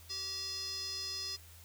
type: tone with band-pass filter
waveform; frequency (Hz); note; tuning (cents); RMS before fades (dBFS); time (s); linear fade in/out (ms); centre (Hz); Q
square; 386.2; G4; -26; -40; 0.09-1.37; 20; 5000; 8.2
effects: added 83 Hz sine -55 dBFS peak until 1.64 s + white hiss -58 dBFS RMS until 1.64 s